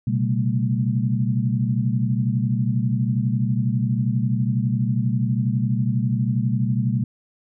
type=tone cluster; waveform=sine; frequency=122.8 / 135 / 194.1 / 224.1 Hz; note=B2 / C#3 / G3 / A3; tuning=-9 / -45 / -17 / +32 cents; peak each=-21 / -26 / -25 / -26 dBFS; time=0.07-7.04 s; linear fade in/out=5 ms; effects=none